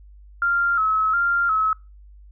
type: tone with vibrato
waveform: sine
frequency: 1340 Hz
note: E6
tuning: 28 cents sharp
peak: -17 dBFS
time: 0.42-1.73 s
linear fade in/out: 2 ms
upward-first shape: square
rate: 1.4 Hz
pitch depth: 66 cents each way
effects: noise-tail reverb RT60 0.3 s tail -26 dB re dry + added 50 Hz sine -43 dBFS peak until 2.31 s